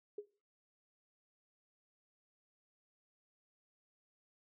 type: tone with exponential decay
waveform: sine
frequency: 415.3 Hz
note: G#4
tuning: in tune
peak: -37 dBFS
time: 0.18-0.27 s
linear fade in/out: 5 ms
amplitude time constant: 18 ms
effects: noise-tail reverb RT60 0.4 s tail -20 dB re dry